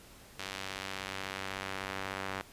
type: tone with band-pass filter sweep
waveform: sawtooth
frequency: 96.3 Hz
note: G2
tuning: 30 cents flat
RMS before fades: -40 dBFS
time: 0.39-2.42 s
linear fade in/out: 5 ms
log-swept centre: 3400 to 1600 Hz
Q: 0.78
effects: pink hiss -55 dBFS RMS until 2.52 s + resampled to 32000 Hz